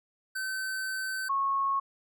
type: tone pair in turn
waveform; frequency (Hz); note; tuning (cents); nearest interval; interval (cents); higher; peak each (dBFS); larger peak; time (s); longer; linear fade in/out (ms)
square / sine; 1535 / 1096.1; G6 / C#6; -37 / -20; tritone; 583; first; -32 / -25; second; 0.35-1.29 / 1.29-1.8; first; 10
effects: none